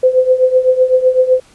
sine tone with tremolo, 512 Hz, C5, 38 cents flat, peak -4 dBFS, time 0.03-1.4 s, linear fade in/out 5 ms, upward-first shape triangle, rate 7.9 Hz, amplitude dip 85%, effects pink hiss -47 dBFS RMS until 1.54 s + resampled to 24000 Hz

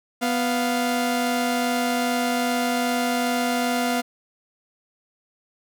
sawtooth tone pair together, 247 / 698.5 Hz, B3 / F5, 0 / 0 cents, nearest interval octave + tritone, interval 1800 cents, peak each -19 / -21 dBFS, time 0.21-4.02 s, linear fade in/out 20 ms, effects none

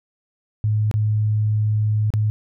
sine tone with dropouts, 106.9 Hz, A2, 49 cents flat, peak -16 dBFS, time 0.64-2.3 s, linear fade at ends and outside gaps 0 ms, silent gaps 0.913-0.94 / 2.104-2.138 s, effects none

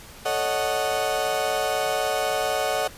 35% pulse chord, D# half-diminished seventh, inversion second, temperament equal with one note detuned, 440 / 554.4 / 618.3 / 740 Hz, A4 / C#5 / D#5 / F#5, 0 / 0 / -11 / 0 cents, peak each -29 / -27 / -26 / -25 dBFS, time 0.25-2.88 s, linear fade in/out 10 ms, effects pink hiss -44 dBFS RMS until 2.97 s + resampled to 32000 Hz

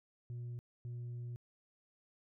sine tone bursts at uneven times, 120.5 Hz, B2, 42 cents flat, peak -38 dBFS, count 2, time 0.3-0.59 / 0.85-1.36 s, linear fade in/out 0 ms, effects tanh soft clip ceiling -40 dBFS

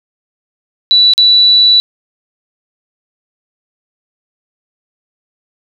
sine tone with dropouts, 3951 Hz, B7, in tune, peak -4 dBFS, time 0.91-1.8 s, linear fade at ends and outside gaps 0 ms, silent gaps 1.136-1.179 s, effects none

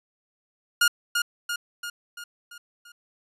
sawtooth tone with echo, 1423 Hz, F6, 32 cents sharp, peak -13 dBFS, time 0.81-0.88 s, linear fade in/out 5 ms, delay 340 ms, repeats 6, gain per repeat -5 dB, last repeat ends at 2.92 s, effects resampled to 32000 Hz

